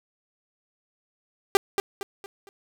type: tone with echo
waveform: sawtooth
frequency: 396.2 Hz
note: G4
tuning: 18 cents sharp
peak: -10 dBFS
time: 1.55-1.57 s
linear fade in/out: 0 ms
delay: 230 ms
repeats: 4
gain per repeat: -8 dB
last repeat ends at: 2.49 s
effects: none